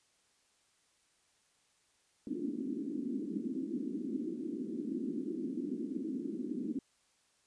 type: band-pass noise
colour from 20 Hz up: pink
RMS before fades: -38 dBFS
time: 2.27-6.79 s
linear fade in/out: 2 ms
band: 220 to 340 Hz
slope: 48 dB/octave
effects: white hiss -72 dBFS RMS until 7.46 s + resampled to 22050 Hz